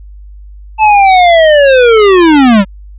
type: linear sweep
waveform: square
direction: down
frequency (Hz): 880 to 185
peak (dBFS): -3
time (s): 0.78-2.65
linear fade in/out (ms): 50
effects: added 50 Hz sine -28 dBFS peak until 2.98 s + resampled to 8000 Hz